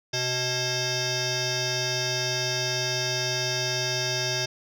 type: tone with frequency modulation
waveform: sine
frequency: 2637 Hz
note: E7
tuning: in tune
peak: -22 dBFS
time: 0.13-4.46 s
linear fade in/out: 10 ms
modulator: 502 Hz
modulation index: 6.4
effects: tanh soft clip ceiling -23 dBFS